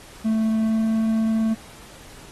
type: tone with pitch glide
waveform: triangle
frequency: 220.5 to 222 Hz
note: A3 to A3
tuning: +4 to +16 cents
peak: -16 dBFS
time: 0.24-1.55 s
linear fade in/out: 20 ms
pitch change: +12 cents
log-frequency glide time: 0.56-0.88 s
effects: pink hiss -45 dBFS RMS until 2.31 s + AAC 32 kbps